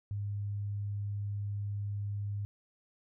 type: tone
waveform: sine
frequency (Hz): 101.9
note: G#2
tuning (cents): -32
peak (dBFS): -33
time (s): 0.11-2.45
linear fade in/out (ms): 0
effects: none